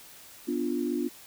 sine chord, B diminished, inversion none, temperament equal, 246.9 / 293.7 / 349.2 Hz, B3 / D4 / F4, 0 / 0 / 0 cents, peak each -31 dBFS, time 0.47-1.09 s, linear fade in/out 20 ms, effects white hiss -50 dBFS RMS until 1.26 s

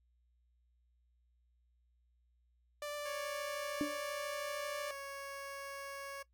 sawtooth tone with vibrato, 587.3 Hz, D5, in tune, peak -36 dBFS, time 2.82-4.91 s, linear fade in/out 2 ms, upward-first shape sine, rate 9.3 Hz, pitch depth 8 cents each way
15% pulse tone, 554.4 Hz, C#5, in tune, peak -37 dBFS, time 3.05-6.23 s, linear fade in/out 10 ms
sine tone with exponential decay, 293.7 Hz, D4, in tune, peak -28 dBFS, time 3.81-4 s, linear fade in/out 0 ms, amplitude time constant 41 ms
effects noise-tail reverb RT60 0.1 s tail -19 dB re dry + added 60 Hz sine -70 dBFS peak until 6.33 s

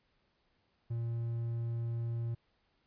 triangle tone, 116.54 Hz, A#2, in tune, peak -31 dBFS, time 0.9-2.35 s, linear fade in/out 10 ms, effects pink hiss -75 dBFS RMS until 2.86 s + resampled to 11025 Hz

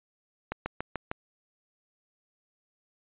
slowing click train, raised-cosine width 0.5 ms, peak -16 dBFS, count 5, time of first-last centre 0.52-1.115 s, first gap 140 ms, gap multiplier 1.04, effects resampled to 8000 Hz

